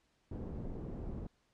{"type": "low-pass noise", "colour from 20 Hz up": "pink", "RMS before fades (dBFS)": -42, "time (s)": [0.31, 1.27], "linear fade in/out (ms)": 5, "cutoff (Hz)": 380, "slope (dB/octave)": 12, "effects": ["pink hiss -75 dBFS RMS until 1.53 s", "low-pass 7000 Hz 12 dB/octave"]}